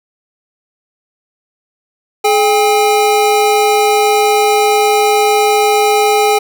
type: tone pair together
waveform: square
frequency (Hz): 424.6 / 803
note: G#4 / G5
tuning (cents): +38 / +41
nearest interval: major seventh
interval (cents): 1103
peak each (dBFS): -12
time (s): 2.24-6.39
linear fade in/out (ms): 10
effects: none